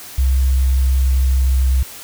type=tone with pitch glide; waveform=sine; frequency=65.41 to 65 Hz; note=C2 to C2; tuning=0 to -11 cents; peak=-10 dBFS; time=0.18-1.83 s; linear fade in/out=5 ms; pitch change=-11 cents; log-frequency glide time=1.47-1.68 s; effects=tanh soft clip ceiling -8 dBFS + white hiss -35 dBFS RMS until 2.03 s